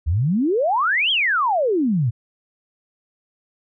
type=exponential two-way sweep; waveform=sine; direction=up then down; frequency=70.9 to 3338 to 106.9 Hz; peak=-16 dBFS; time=0.06-2.11 s; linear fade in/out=20 ms; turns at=1.11 s; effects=none